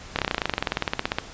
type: slowing click train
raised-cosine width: 0.3 ms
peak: -6 dBFS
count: 24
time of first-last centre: 0.16-1.185 s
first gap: 28 ms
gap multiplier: 1.04
effects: pink hiss -42 dBFS RMS until 1.33 s + resampled to 16000 Hz